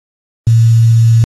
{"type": "tone with quantisation", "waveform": "sine", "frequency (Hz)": 114.4, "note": "A#2", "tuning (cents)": -32, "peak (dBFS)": -4, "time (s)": [0.47, 1.24], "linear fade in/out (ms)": 0, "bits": 5, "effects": ["AAC 32 kbps"]}